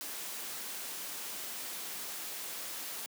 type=noise; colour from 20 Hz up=white; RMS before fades=-41 dBFS; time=0.01-3.06 s; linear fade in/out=0 ms; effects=high-pass 200 Hz 12 dB/octave